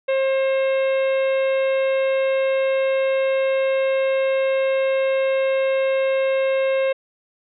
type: harmonic tone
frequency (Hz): 534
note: C5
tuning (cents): +35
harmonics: 1 / 2 / 3 / 4 / 5 / 6 / 7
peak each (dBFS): -17 / -34 / -34 / -32 / -33 / -44 / -41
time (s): 0.08-6.93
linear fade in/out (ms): 10
effects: none